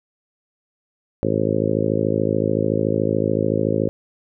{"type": "harmonic tone", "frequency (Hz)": 53.7, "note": "A1", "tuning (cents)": -41, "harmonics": [2, 3, 4, 5, 6, 7, 8, 9, 10], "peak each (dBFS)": [-26, -26, -26, -26, -26, -26, -26, -26, -26], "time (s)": [1.23, 3.89], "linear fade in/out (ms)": 0, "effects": []}